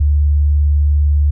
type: tone with vibrato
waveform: sine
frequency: 73.1 Hz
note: D2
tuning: 7 cents flat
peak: -9 dBFS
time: 0-1.31 s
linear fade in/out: 10 ms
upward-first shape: square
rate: 20 Hz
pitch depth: 44 cents each way
effects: none